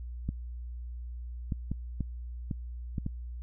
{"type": "clicks", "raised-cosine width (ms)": 5, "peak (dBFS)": -19, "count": 7, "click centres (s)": [0.29, 1.522, 1.716, 2.007, 2.512, 2.982, 3.064], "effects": ["added 60 Hz sine -37 dBFS peak until 3.42 s"]}